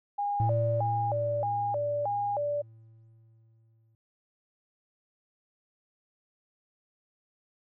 sine tone with vibrato, 689 Hz, F5, 24 cents flat, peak -27 dBFS, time 0.18-2.62 s, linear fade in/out 10 ms, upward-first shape square, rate 1.6 Hz, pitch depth 290 cents each way
triangle tone with exponential decay, 112.4 Hz, A2, 37 cents sharp, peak -22 dBFS, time 0.4-3.95 s, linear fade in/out 0 ms, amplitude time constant 770 ms
effects none

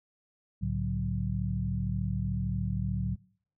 sine tone cluster, 65.8 / 109.2 / 142.6 / 184.6 Hz, C2 / A2 / C#3 / F#3, +10 / -13 / +49 / -4 cents, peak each -35 / -32 / -35 / -33 dBFS, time 0.61-3.16 s, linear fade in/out 20 ms, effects noise-tail reverb RT60 0.6 s tail -24 dB re dry

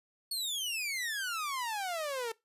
sawtooth exponential sweep, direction down, 4435 to 441.4 Hz, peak -30 dBFS, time 0.31-2.32 s, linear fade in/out 5 ms, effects noise-tail reverb RT60 0.2 s tail -21 dB re dry + resampled to 32000 Hz

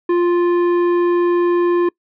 sine tone with tanh clipping, 349.2 Hz, F4, in tune, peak -14 dBFS, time 0.09-1.89 s, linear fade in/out 5 ms, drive 11 dB, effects noise-tail reverb RT60 0.1 s tail -25 dB re dry

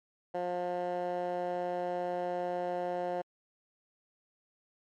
15% pulse tone with band-pass filter, 177.7 Hz, F3, 30 cents sharp, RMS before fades -34 dBFS, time 0.34-3.22 s, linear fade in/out 10 ms, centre 650 Hz, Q 1.9, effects MP3 64 kbps

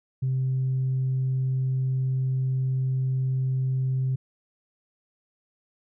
sine tone, 130.81 Hz, C3, in tune, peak -21 dBFS, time 0.22-4.16 s, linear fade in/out 10 ms, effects tanh soft clip ceiling -19 dBFS

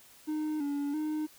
triangle tone with vibrato, 296.3 Hz, D4, 15 cents sharp, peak -28 dBFS, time 0.27-1.27 s, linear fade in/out 20 ms, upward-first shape square, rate 1.5 Hz, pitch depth 62 cents each way, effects white hiss -57 dBFS RMS until 1.38 s

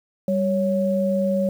sine tone pair together, 196 / 555.5 Hz, G3 / C#5, 0 / +4 cents, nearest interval octave + tritone, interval 1804 cents, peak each -21 / -21 dBFS, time 0.28-1.49 s, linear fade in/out 2 ms, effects 8-bit

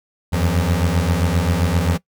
25% pulse beating tone pair, 82.41 / 90.01 Hz, E2 / F#2, 0 / -47 cents, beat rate 7.6 Hz, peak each -15 dBFS, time 0.32-1.98 s, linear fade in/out 20 ms, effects noise-tail reverb RT60 0.1 s tail -21 dB re dry

